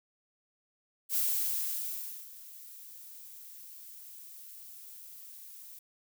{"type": "noise with ADSR envelope", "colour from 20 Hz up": "violet", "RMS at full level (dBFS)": -29, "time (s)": [1.09, 5.79], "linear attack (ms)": 63, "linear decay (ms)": 1100, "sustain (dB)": -20, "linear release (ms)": 4, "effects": []}